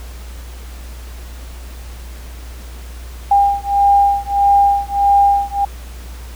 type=beating tone pair; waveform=sine; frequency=802 / 803.6 Hz; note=G5 / G5; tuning=+39 / +43 cents; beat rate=1.6 Hz; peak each=-13 dBFS; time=3.31-5.65 s; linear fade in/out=5 ms; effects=added 60 Hz sine -29 dBFS peak until 6.35 s + pink hiss -40 dBFS RMS until 6.35 s